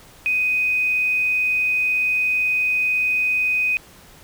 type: tone with quantisation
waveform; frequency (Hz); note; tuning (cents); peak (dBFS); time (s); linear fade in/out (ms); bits
sine; 2501; D#7; +8; -17; 0.26-3.77; 0; 7
effects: pink hiss -47 dBFS RMS until 4.23 s